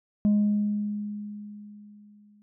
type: tone with exponential decay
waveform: sine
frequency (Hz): 207.7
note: G#3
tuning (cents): 0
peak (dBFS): -15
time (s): 0.25-2.42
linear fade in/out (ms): 0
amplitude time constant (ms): 470
effects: tanh soft clip ceiling -17 dBFS